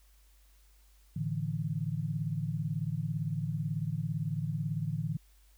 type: chord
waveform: sine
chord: A suspended fourth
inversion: none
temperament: equal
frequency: 110 / 146.83 / 164.81 Hz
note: A2 / D3 / E3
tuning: 0 / 0 / 0 cents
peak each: -37 / -34 / -35 dBFS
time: 1.16-5.17 s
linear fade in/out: 5 ms
effects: added 50 Hz sine -59 dBFS peak until 5.57 s + white hiss -68 dBFS RMS until 5.57 s